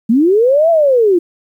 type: linear two-way sweep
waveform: sine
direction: up then down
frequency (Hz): 210 to 681 to 330.5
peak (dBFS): -7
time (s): 0.09-1.19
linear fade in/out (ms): 10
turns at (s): 0.7
effects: 8-bit